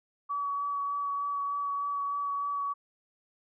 sine tone with vibrato, 1137 Hz, C#6, 44 cents sharp, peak -29 dBFS, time 0.29-2.74 s, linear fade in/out 20 ms, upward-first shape sine, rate 3.3 Hz, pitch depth 12 cents each way, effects none

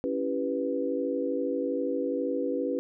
sine chord, C# half-diminished seventh, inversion none, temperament equal, 277.2 / 329.6 / 392 / 493.9 Hz, C#4 / E4 / G4 / B4, 0 / 0 / 0 / 0 cents, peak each -31 / -35 / -34 / -30 dBFS, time 0.04-2.79 s, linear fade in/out 0 ms, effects none

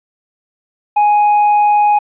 triangle tone, 832 Hz, G#5, 3 cents sharp, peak -6 dBFS, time 0.96-1.99 s, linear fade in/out 10 ms, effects resampled to 8000 Hz + 8-bit

